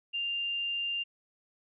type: tone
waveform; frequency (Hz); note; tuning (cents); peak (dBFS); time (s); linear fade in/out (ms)
sine; 2794; F7; 0; -30; 0.13-1.04; 20
effects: none